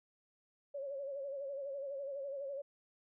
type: tone with vibrato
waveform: sine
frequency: 554.4 Hz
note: C#5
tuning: in tune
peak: -39 dBFS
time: 0.74-2.62 s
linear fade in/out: 10 ms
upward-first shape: sine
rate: 12 Hz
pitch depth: 64 cents each way
effects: none